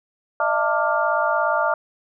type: tone cluster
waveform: sine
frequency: 610 / 667 / 897 / 1176 / 1405 Hz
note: D#5 / E5 / A5 / D6 / F6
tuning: -34 / +20 / +33 / +2 / +10 cents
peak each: -24 dBFS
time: 0.4-1.74 s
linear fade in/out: 2 ms
effects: none